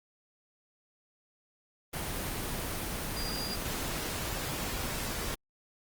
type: tone in noise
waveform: sine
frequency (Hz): 4812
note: D8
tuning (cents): +41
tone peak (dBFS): -36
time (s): 3.16-3.56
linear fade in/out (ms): 10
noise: pink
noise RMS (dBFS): -35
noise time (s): 1.93-5.35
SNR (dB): -4
effects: Opus 24 kbps